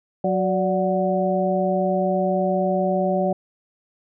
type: harmonic tone with a mistuned harmonic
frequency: 184.7 Hz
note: F#3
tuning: 3 cents flat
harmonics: 1 / 2 / 3 / 4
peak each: -23 / -26 / -22 / -25 dBFS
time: 0.24-3.33 s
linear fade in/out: 5 ms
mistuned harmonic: 3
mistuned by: +74 cents
effects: none